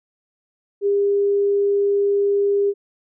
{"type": "tone", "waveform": "sine", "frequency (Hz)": 402.6, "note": "G4", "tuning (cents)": 46, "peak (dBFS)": -15, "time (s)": [0.81, 2.74], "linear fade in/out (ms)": 50, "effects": []}